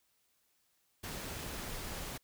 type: noise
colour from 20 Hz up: pink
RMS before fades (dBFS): -42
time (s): 1.03-2.18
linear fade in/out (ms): 10
effects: white hiss -75 dBFS RMS until 2.23 s